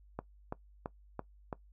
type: click train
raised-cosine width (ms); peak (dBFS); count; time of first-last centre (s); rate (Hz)
1; -23; 5; 0.19-1.528; 2.99
effects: noise-tail reverb RT60 0.1 s tail -19 dB re dry + added 50 Hz sine -57 dBFS peak until 1.72 s